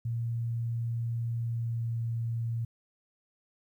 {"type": "tone with pitch glide", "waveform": "sine", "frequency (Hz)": [116.54, 115.6], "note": ["A#2", "A#2"], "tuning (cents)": [0, -14], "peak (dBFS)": -29, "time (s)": [0.05, 2.65], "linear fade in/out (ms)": 5, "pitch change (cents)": -14, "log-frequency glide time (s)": [1.42, 1.93], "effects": ["11-bit"]}